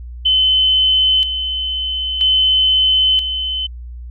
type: tone with tremolo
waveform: sine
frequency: 3048 Hz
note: G7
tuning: 49 cents flat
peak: -10 dBFS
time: 0.25-3.67 s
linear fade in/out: 10 ms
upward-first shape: square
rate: 0.51 Hz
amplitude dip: 60%
effects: added 60 Hz sine -28 dBFS peak until 4.1 s